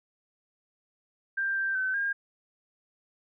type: tone with pitch steps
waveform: sine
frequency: 1584 / 1574 / 1527 / 1614 Hz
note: G6 / G6 / G6 / G#6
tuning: +18 / +7 / -46 / -50 cents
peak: -26 dBFS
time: 1.37-2.13 s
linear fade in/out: 10 ms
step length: 190 ms
effects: none